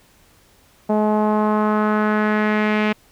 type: tone with low-pass filter sweep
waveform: sawtooth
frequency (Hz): 212.6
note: G#3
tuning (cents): +41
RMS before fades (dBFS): -18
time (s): 0.89-2.93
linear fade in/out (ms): 10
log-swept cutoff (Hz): 750 to 2500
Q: 2.5
effects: pink hiss -54 dBFS RMS until 3.11 s